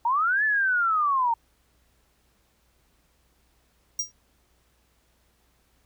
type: linear two-way sweep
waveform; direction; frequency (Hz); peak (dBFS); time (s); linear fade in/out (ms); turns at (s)
sine; up then down; 901 to 1760 to 901; -20; 0.05-1.34; 5; 0.44
type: tone with exponential decay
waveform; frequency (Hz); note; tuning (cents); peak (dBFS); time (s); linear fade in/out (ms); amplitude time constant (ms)
square; 5700; F8; +34; -22; 3.99-4.12; 5; 28
effects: added 60 Hz sine -67 dBFS peak until 5.85 s + pink hiss -67 dBFS RMS until 5.85 s